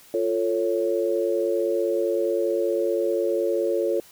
sine chord, F augmented, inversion none, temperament equal with one note detuned, 349.2 / 444.6 / 554.4 Hz, F4 / A4 / C#5, 0 / +18 / 0 cents, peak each -25 dBFS, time 0.14-4 s, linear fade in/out 2 ms, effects white hiss -51 dBFS RMS until 4.11 s

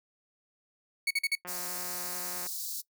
30% pulse tone bursts, 2223 Hz, C#7, 4 cents sharp, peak -23 dBFS, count 4, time 1.07-1.353 s, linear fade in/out 5 ms, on 37 ms, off 45 ms
click train, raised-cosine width 0.5 ms, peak -29 dBFS, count 183, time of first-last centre 1.45-2.467 s, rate 179 Hz
white high-pass noise, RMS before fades -37 dBFS, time 1.47-2.82 s, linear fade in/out 20 ms, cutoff 4100 Hz, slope 48 dB/octave
effects noise-tail reverb RT60 0.1 s tail -20 dB re dry + high-pass 150 Hz 12 dB/octave

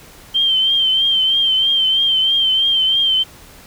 sine tone with vibrato, 3136 Hz, G7, in tune, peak -12 dBFS, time 0.34-3.24 s, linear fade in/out 20 ms, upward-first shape triangle, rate 3.1 Hz, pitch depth 52 cents each way, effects pink hiss -42 dBFS RMS until 3.66 s

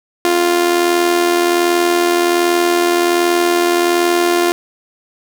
sawtooth tone with amplitude modulation, 349.4 Hz, F4, 1 cent sharp, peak -5 dBFS, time 0.25-4.52 s, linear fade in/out 0 ms, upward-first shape sine, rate 81.3 Hz, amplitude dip 55%, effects none

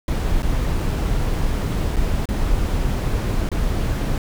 brown noise with dropouts, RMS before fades -20 dBFS, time 0.08-4.18 s, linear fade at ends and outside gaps 1 ms, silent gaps 0.422-0.429 / 1.96-1.966 / 2.256-2.288 / 3.49-3.516 s, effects none

